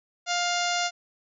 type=harmonic tone; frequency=703 Hz; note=F5; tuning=11 cents sharp; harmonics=1 / 2 / 3 / 4 / 5 / 6 / 7 / 8 / 9 / 10; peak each=-28 / -31 / -33 / -34 / -35 / -36 / -36 / -37 / -38 / -38 dBFS; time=0.26-0.91 s; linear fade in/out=50 ms; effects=none